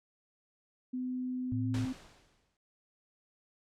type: tone with pitch glide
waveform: sine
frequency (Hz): 253.3 to 258.2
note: B3 to C4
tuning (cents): +44 to -23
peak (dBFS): -33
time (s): 0.93-1.93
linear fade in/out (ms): 10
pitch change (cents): +33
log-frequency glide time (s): 1.53-1.66
type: tone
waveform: sine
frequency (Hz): 111.6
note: A2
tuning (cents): +25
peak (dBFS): -32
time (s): 1.52-1.85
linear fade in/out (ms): 0
type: noise with exponential decay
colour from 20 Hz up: pink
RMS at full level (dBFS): -41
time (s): 1.74-2.57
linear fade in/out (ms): 2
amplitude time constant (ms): 180
effects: low-pass 7000 Hz 12 dB/octave